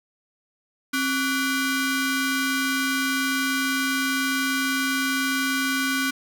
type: ring-modulated tone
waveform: sawtooth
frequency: 873 Hz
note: A5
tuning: 14 cents flat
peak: -15 dBFS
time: 0.93-6.11 s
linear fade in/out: 10 ms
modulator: 606 Hz
effects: none